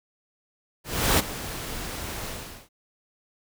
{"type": "noise with ADSR envelope", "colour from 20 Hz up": "pink", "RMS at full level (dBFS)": -19, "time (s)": [0.84, 2.69], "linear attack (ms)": 350, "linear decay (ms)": 19, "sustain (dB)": -15, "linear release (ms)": 420, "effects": []}